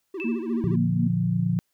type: tone with vibrato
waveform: triangle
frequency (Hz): 352.8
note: F4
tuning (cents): +18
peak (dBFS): -28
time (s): 0.14-0.76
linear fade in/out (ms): 5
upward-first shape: sine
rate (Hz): 14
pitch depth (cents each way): 200
type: tone with exponential decay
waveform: sine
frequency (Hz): 2632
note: E7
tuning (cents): -3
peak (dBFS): -29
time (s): 0.2-0.58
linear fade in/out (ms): 0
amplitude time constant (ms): 81
type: tone with tremolo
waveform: sine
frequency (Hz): 233.1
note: A#3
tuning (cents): 0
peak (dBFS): -22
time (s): 0.24-1.08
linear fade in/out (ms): 10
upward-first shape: sine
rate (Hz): 4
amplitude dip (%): 80
type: chord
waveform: sine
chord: Bb major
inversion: none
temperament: equal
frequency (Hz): 116.54 / 146.83 / 174.61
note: Bb2 / D3 / F3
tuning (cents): 0 / 0 / 0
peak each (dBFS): -26 / -28 / -23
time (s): 0.64-1.59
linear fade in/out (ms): 0
effects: white hiss -74 dBFS RMS until 1.73 s